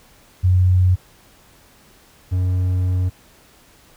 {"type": "tone pair in turn", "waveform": ["sine", "triangle"], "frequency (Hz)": [91.5, 91.5], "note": ["F#2", "F#2"], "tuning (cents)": [-19, -19], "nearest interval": "unison", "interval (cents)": 0, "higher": "neither", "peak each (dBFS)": [-11, -14], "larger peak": "first", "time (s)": [[0.43, 0.96], [2.31, 3.1]], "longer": "second", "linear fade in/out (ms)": 20, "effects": ["pink hiss -51 dBFS RMS until 3.96 s"]}